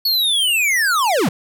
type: linear sweep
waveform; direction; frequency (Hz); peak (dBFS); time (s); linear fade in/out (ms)
square; down; 4435 to 128.7; -15; 0.05-1.29; 5
effects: none